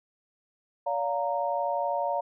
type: tone cluster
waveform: sine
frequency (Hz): 572 / 704 / 928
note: D5 / F5 / A#5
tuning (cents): -46 / +14 / -8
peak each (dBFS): -30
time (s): 0.86-2.21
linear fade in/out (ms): 10
effects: none